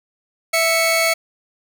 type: tone pair together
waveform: sawtooth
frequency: 659.1 / 2217 Hz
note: E5 / C#7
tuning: 0 / 0 cents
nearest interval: octave + major sixth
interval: 2100 cents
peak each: -14 dBFS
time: 0.53-1.14 s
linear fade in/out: 10 ms
effects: none